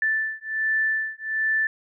sine beating tone pair, 1760 / 1761.3 Hz, A6 / A6, 0 / +1 cents, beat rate 1.3 Hz, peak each -25 dBFS, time 0.02-1.67 s, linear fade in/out 2 ms, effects none

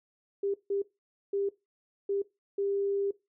sine tone bursts at uneven times, 398.4 Hz, G4, 28 cents sharp, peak -27 dBFS, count 5, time 0.43-0.54 / 0.7-0.82 / 1.33-1.49 / 2.09-2.22 / 2.58-3.11 s, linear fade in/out 5 ms, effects noise-tail reverb RT60 0.2 s tail -18 dB re dry

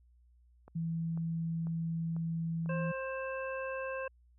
click train, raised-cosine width 1 ms, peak -38 dBFS, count 5, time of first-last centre 0.68-2.66 s, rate 2.02 Hz
sine tone, 164.81 Hz, E3, in tune, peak -32 dBFS, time 0.75-2.92 s, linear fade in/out 10 ms
harmonic tone, 529 Hz, C5, 19 cents sharp, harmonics 1 / 2 / 3 / 5, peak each -37 / -43 / -43 / -46 dBFS, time 2.69-4.08 s, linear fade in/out 5 ms
effects added 60 Hz sine -61 dBFS peak until 4.38 s

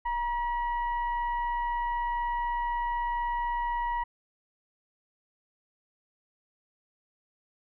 sine tone with frequency modulation, 951 Hz, A#5, 34 cents sharp, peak -27 dBFS, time 0.05-4.04 s, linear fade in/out 10 ms, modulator 983 Hz, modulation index 0.55, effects none

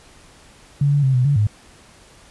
sine tone with pitch steps, 142.5 / 143.8 / 132.8 / 125.6 / 142.9 / 105.1 Hz, C#3 / D3 / C3 / B2 / D3 / G#2, +48 / -36 / +26 / +30 / -47 / +21 cents, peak -13 dBFS, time 0.81-1.47 s, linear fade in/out 5 ms, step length 110 ms, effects pink hiss -48 dBFS RMS until 2.3 s + resampled to 24000 Hz

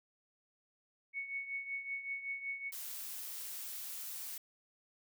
sine tone with tremolo, 2217 Hz, C#7, in tune, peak -35 dBFS, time 1.13-2.72 s, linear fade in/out 50 ms, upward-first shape triangle, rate 5.3 Hz, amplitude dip 75%
blue noise, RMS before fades -44 dBFS, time 2.72-4.38 s, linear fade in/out 5 ms
effects none

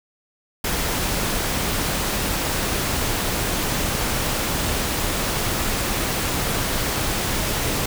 pink noise, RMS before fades -23 dBFS, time 0.64-7.86 s, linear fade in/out 5 ms, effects none

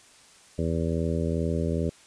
harmonic tone, 82.41 Hz, E2, in tune, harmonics 1 / 2 / 3 / 4 / 5 / 6 / 7, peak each -29 / -29 / -32 / -35 / -33 / -35 / -36 dBFS, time 0.58-1.9 s, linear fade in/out 10 ms, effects white hiss -54 dBFS RMS until 2.06 s + resampled to 22050 Hz

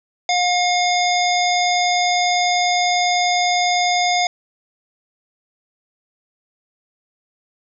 harmonic tone with a mistuned harmonic, 715 Hz, F5, 41 cents sharp, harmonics 1 / 3 / 5 / 7 / 9, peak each -17 / -22 / -24 / -25 / -27 dBFS, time 0.29-4.27 s, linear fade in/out 2 ms, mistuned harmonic 9, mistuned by +50 cents, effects none

